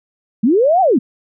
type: linear two-way sweep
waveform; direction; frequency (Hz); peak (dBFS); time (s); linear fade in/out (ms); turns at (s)
sine; up then down; 196.3 to 784 to 196.3; -9; 0.43-0.99; 10; 0.81
effects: none